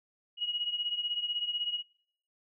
sine beating tone pair, 2895 / 2911 Hz, F#7 / F#7, -38 / -29 cents, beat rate 16 Hz, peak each -32 / -37 dBFS, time 0.37-1.83 s, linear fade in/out 50 ms, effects noise-tail reverb RT60 0.6 s tail -23 dB re dry

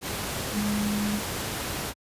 sine tone in noise, 207.5 Hz, G#3, 1 cent flat, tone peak -25 dBFS, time 0.52-1.21 s, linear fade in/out 50 ms, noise pink, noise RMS -31 dBFS, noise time 0.01-1.94 s, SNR +3 dB, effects high-pass 60 Hz 12 dB/octave + resampled to 32000 Hz

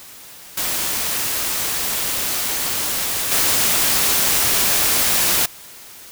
white noise with level steps, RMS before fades -22 / -17 dBFS, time 0.57-5.46 s, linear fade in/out 5 ms, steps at 3.31 s, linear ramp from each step 10 ms, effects white hiss -40 dBFS RMS until 6.11 s

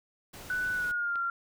pink noise, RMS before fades -46 dBFS, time 0.33-0.92 s, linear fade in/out 10 ms
sine tone with pitch glide, 1489 to 1381.3 Hz, F#6 to F6, +11 to -19 cents, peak -28 dBFS, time 0.5-1.3 s, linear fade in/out 2 ms, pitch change -130 cents, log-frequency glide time 0.73-1.19 s
click, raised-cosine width 0.3 ms, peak -30 dBFS, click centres 1.157 s
effects none

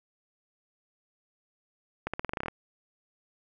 accelerating click train, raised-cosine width 0.5 ms, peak -16 dBFS, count 11, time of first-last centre 2.07-2.483 s, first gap 66 ms, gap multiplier 0.89, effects none

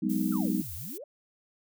sine chord, G# minor seventh, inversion third, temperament just, 186.89 / 207.7 / 249.2 / 311.5 Hz, F#3 / G#3 / B3 / D#4, +18 / 0 / +16 / +2 cents, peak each -31 dBFS, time 0.02-0.62 s, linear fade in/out 10 ms
violet noise, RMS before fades -41 dBFS, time 0.09-0.98 s, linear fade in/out 10 ms
sine exponential two-way sweep, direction down then up, 1454 to 72.5 to 636 Hz, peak -40 dBFS, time 0.32-1.04 s, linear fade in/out 5 ms, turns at 0.74 s
effects none

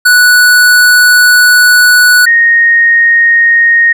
square / sine tone pair in turn, 1477 / 1860.9 Hz, F#6 / A#6, -3 / -3 cents, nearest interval major third, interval 400 cents, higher second, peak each -3 dBFS, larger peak neither, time 0.05-2.26 / 2.26-3.93 s, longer first, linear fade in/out 10 ms, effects none

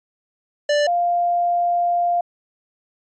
square / sine tone pair in turn, 587.3 / 698.4 Hz, D5 / F5, 0 / 0 cents, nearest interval minor third, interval 300 cents, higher second, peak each -16 dBFS, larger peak neither, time 0.69-0.87 / 0.87-2.21 s, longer second, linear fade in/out 5 ms, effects resampled to 16000 Hz

